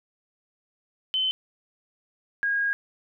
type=tone pair in turn; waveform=sine; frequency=3058 / 1634 Hz; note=G7 / G#6; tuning=-44 / -29 cents; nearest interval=major seventh; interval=1085 cents; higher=first; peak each=-22 / -22 dBFS; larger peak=neither; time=1.14-1.31 / 2.43-2.73 s; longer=second; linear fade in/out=0 ms; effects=none

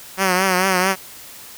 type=tone with vibrato; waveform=5% pulse; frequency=186.7 Hz; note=F#3; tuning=16 cents sharp; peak=-4 dBFS; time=0.17-0.96 s; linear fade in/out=50 ms; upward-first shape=triangle; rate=4.5 Hz; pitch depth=78 cents each way; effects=white hiss -39 dBFS RMS until 1.57 s

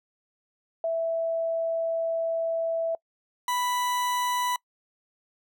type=tone pair in turn; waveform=sine / 40% pulse; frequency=659.3 / 987.8 Hz; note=E5 / B5; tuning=0 / 0 cents; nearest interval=perfect fifth; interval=700 cents; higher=second; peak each=-24 dBFS; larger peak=neither; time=0.84-2.95 / 3.48-4.56 s; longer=first; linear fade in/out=2 ms; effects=noise-tail reverb RT60 0.1 s tail -25 dB re dry

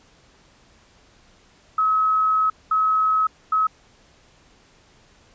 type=tone bursts at uneven times; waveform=sine; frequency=1282 Hz; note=E6; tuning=49 cents flat; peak=-16 dBFS; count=3; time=1.78-2.5 / 2.71-3.27 / 3.52-3.67 s; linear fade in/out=5 ms; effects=pink hiss -55 dBFS RMS until 5.34 s + resampled to 16000 Hz

